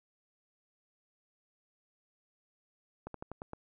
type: slowing click train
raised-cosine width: 1 ms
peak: -27 dBFS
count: 6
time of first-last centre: 3.07-3.534 s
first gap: 73 ms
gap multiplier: 1.12
effects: none